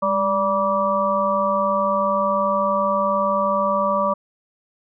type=harmonic tone with a mistuned harmonic; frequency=193.8 Hz; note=G3; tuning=20 cents flat; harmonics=1 / 3 / 5 / 6; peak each=-27 / -21 / -24 / -21 dBFS; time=0.02-4.14 s; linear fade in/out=10 ms; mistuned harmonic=1; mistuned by=+72 cents; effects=none